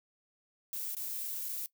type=noise with dropouts; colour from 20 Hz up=violet; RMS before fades=-38 dBFS; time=0.73-1.66 s; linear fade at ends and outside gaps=0 ms; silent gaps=0.949-0.967 / 1.487-1.491 s; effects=noise-tail reverb RT60 0.1 s tail -19 dB re dry